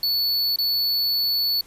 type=tone with dropouts; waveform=square; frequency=4440 Hz; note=C#8; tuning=2 cents sharp; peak=-20 dBFS; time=0.03-1.61 s; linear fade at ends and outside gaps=2 ms; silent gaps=0.56-0.586 s; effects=pink hiss -51 dBFS RMS until 1.66 s + resampled to 32000 Hz